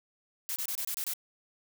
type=noise bursts; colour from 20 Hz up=blue; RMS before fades=-34 dBFS; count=7; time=0.49-1.136 s; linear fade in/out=0 ms; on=70 ms; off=26 ms; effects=none